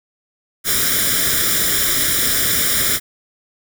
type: noise with comb filter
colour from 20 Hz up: white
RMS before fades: -17 dBFS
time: 0.64-3 s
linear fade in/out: 50 ms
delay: 0.56 ms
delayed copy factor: +0.85
effects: none